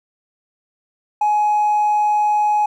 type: tone with hard clipping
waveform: triangle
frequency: 840 Hz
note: G#5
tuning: 19 cents sharp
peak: -13 dBFS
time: 1.21-2.66 s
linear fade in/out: 5 ms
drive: 2 dB
effects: none